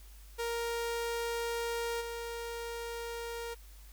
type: tone with level steps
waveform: sawtooth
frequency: 467.2 Hz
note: A#4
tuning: 4 cents sharp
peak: -29 / -34 dBFS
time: 0.38-3.55 s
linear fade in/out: 20 ms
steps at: 2 s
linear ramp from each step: 20 ms
effects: added 50 Hz sine -50 dBFS peak until 3.92 s + white hiss -60 dBFS RMS until 3.92 s